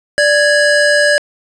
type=tone pair together; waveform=square; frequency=587.3 / 1661.2 Hz; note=D5 / G#6; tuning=0 / 0 cents; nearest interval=octave + tritone; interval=1800 cents; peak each=-12 dBFS; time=0.18-1.18 s; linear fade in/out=0 ms; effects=resampled to 22050 Hz + 8-bit